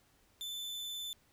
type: tone with vibrato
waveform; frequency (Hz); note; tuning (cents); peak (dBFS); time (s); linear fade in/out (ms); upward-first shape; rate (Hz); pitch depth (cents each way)
40% pulse; 3520; A7; 0; -38; 0.41-1.13; 0; square; 19; 10
effects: pink hiss -69 dBFS RMS until 1.32 s